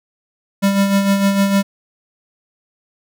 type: tone with tremolo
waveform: square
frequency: 197.7 Hz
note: G3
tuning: 15 cents sharp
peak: -11 dBFS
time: 0.62-1.63 s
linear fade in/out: 20 ms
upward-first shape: sine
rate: 6.6 Hz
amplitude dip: 50%
effects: none